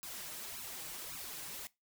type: noise with flanger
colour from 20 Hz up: white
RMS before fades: -45 dBFS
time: 0.03-1.67 s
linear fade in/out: 0 ms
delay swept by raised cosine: 0.74 to 6.64 ms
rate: 1.8 Hz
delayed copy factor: +0.95
effects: noise-tail reverb RT60 0.2 s tail -20 dB re dry